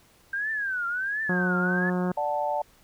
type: tone with vibrato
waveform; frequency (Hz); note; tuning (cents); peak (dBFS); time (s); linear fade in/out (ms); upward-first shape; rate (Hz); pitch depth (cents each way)
sine; 1568; G6; 0; -26; 0.33-1.9; 5; triangle; 1.4; 230
type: harmonic tone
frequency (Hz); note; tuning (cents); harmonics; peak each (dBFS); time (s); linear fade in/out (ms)
180.6; F#3; -42; 1 / 2 / 3 / 4 / 5 / 6 / 7 / 8 / 9; -25 / -31 / -35 / -37 / -39 / -41 / -42 / -43 / -44; 1.29-2.12; 5
type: chord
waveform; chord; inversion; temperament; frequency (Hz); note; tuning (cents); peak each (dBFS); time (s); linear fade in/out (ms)
sine; D major; none; equal; 587.3 / 740 / 880; D5 / F#5 / A5; 0 / 0 / 0; -29 / -30 / -28; 2.17-2.62; 5
effects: pink hiss -59 dBFS RMS until 2.83 s